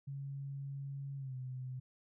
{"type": "tone with pitch glide", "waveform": "sine", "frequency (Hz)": [138.59, 128.56], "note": ["C#3", "C3"], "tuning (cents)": [0, -30], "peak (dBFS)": -40, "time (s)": [0.07, 1.8], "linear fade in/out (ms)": 10, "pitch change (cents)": -130, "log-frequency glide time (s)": [1.17, 1.35], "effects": []}